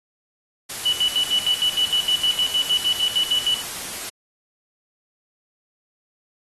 white noise, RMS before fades -31 dBFS, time 0.69-4.1 s, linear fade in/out 10 ms
sine tone with tremolo, 2960 Hz, F#7, in tune, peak -16 dBFS, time 0.85-3.62 s, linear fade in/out 10 ms, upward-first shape square, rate 6.5 Hz, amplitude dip 80%
effects AAC 32 kbps

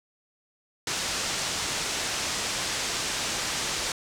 white low-pass noise, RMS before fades -30 dBFS, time 0.87-3.92 s, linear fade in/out 2 ms, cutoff 7500 Hz, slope 24 dB/octave, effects none

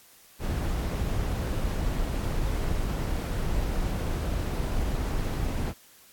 brown noise, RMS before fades -28 dBFS, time 0.39-5.74 s, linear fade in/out 50 ms, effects white hiss -55 dBFS RMS until 6.12 s + AAC 64 kbps

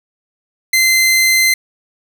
sawtooth tone, 2070 Hz, C7, 19 cents flat, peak -6 dBFS, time 0.73-1.54 s, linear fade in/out 5 ms, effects none

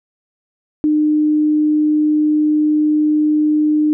sine tone, 303.3 Hz, D#4, 44 cents flat, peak -11 dBFS, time 0.84-3.93 s, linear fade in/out 0 ms, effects none

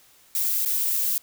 violet noise with dropouts, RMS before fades -24 dBFS, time 0.35-1.18 s, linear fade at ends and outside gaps 1 ms, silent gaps 0.65-0.658 s, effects white hiss -56 dBFS RMS until 1.22 s

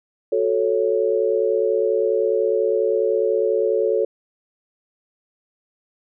sine chord, F# minor, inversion none, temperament equal, 370 / 440 / 554.4 Hz, F#4 / A4 / C#5, 0 / 0 / 0 cents, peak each -23 / -19 / -22 dBFS, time 0.32-4.05 s, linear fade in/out 5 ms, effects none

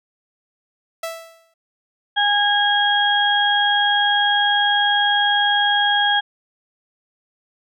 sawtooth tone with exponential decay, 659 Hz, E5, 1 cent flat, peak -19 dBFS, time 1.03-1.54 s, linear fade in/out 5 ms, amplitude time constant 110 ms
harmonic tone, 820 Hz, G#5, 22 cents flat, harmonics 1 / 2 / 4, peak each -19 / -19 / -19 dBFS, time 2.16-6.21 s, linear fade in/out 20 ms
effects none

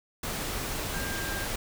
sine tone in noise, 1597 Hz, G6, 32 cents sharp, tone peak -36 dBFS, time 0.94-1.45 s, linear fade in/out 5 ms, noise pink, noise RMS -33 dBFS, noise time 0.23-1.56 s, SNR -6 dB, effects none

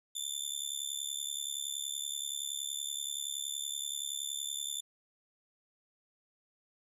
20% pulse tone with amplitude modulation, 3536 Hz, A7, 8 cents sharp, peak -26 dBFS, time 0.15-4.81 s, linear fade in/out 10 ms, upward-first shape sine, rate 70.6 Hz, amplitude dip 90%, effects none

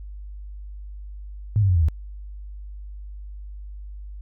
sine tone with pitch steps, 106.2 / 97.95 / 90.34 / 83.32 / 76.85 Hz, G#2 / G2 / F#2 / E2 / D#2, +39 / -1 / -41 / +19 / -21 cents, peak -15 dBFS, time 1.56-1.885 s, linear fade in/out 0 ms, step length 65 ms, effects added 50 Hz sine -34 dBFS peak until 4.21 s

